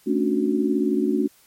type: chord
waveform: sine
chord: D major seventh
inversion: second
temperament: just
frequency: 220.2 / 275.3 / 293.7 / 367.1 Hz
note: A3 / C#4 / D4 / F#4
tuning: +2 / -12 / 0 / -14 cents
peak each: -24 dBFS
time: 0.06-1.28 s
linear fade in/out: 20 ms
effects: white hiss -56 dBFS RMS until 1.46 s + MP3 64 kbps